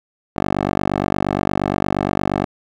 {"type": "tone with band-pass filter", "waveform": "10% pulse", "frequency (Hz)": 48.56, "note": "G1", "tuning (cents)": -16, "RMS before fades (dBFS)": -20, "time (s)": [0.36, 2.46], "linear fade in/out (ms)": 10, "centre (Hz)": 570, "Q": 0.77, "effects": []}